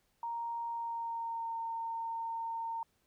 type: tone with pitch glide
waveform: sine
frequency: 932.3 to 914.2 Hz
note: A#5 to A#5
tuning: 0 to -34 cents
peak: -35 dBFS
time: 0.23-2.83 s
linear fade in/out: 2 ms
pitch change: -34 cents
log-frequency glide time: 0.67-1.56 s
effects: pink hiss -75 dBFS RMS until 3.06 s